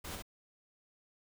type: noise with echo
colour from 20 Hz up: pink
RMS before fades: -43 dBFS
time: 0.04-0.16 s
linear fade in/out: 10 ms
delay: 64 ms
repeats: 1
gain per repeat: -2 dB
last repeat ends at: 0.224 s
effects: none